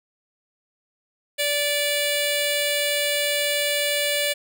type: tone with notch filter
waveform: 10% pulse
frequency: 581 Hz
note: D5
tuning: 19 cents flat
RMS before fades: -23 dBFS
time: 1.38-4.34 s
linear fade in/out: 20 ms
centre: 1200 Hz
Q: 0.74
effects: none